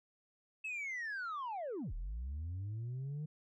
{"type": "linear two-way sweep", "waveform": "sine", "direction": "down then up", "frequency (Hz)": [2637, 35.82, 155], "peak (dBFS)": -36, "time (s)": [0.64, 3.26], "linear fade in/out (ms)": 10, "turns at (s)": 1.93, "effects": ["tanh soft clip ceiling -37 dBFS"]}